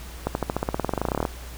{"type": "accelerating click train", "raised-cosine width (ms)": 1, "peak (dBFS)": -9, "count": 22, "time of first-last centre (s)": [0.27, 1.252], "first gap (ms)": 81, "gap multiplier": 0.94, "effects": ["added 60 Hz sine -37 dBFS peak until 1.57 s", "pink hiss -43 dBFS RMS until 1.57 s"]}